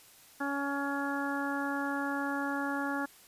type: harmonic tone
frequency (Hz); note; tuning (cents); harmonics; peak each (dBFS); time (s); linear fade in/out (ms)
280.6; C#4; +21; 1 / 2 / 3 / 4 / 5 / 6; -34 / -41 / -38 / -41 / -38 / -39; 0.4-3.06; 10
effects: white hiss -57 dBFS RMS until 3.27 s + resampled to 32000 Hz